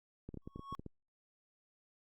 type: clicks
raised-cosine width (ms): 3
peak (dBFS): -32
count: 9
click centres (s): 0.29 / 0.343 / 0.373 / 0.475 / 0.56 / 0.594 / 0.726 / 0.795 / 0.863
type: tone with exponential growth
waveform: triangle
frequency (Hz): 1104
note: C#6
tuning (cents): -7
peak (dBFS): -37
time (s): 0.42-0.75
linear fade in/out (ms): 0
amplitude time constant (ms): 71
effects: Opus 48 kbps